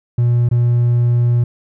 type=tone with dropouts; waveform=triangle; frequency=120.2 Hz; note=B2; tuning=46 cents flat; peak=-8 dBFS; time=0.18-1.44 s; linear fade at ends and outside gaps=5 ms; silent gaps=0.489-0.512 s; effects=tanh soft clip ceiling -4 dBFS